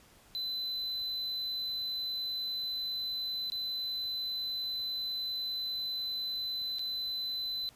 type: tone with dropouts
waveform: triangle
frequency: 4025 Hz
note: B7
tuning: 32 cents sharp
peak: -32 dBFS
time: 0.35-7.69 s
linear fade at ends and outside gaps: 0 ms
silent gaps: 3.5-3.52 / 6.785-6.793 s
effects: pink hiss -60 dBFS RMS until 7.75 s + resampled to 32000 Hz